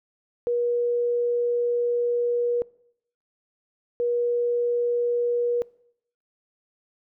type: tone bursts at uneven times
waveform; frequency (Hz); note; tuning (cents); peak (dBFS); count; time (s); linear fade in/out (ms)
sine; 480; B4; -49; -21; 2; 0.47-2.62 / 4-5.62; 0
effects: noise-tail reverb RT60 0.7 s tail -23 dB re dry